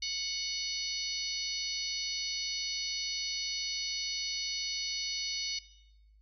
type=harmonic tone with a mistuned harmonic; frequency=737 Hz; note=F#5; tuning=7 cents flat; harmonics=3 / 4 / 5 / 6 / 7 / 8; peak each=-41 / -42 / -42 / -36 / -43 / -42 dBFS; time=0.02-5.59 s; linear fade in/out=5 ms; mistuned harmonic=7; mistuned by=-58 cents; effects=noise-tail reverb RT60 1.0 s tail -19 dB re dry + added 52 Hz sine -58 dBFS peak until 6.21 s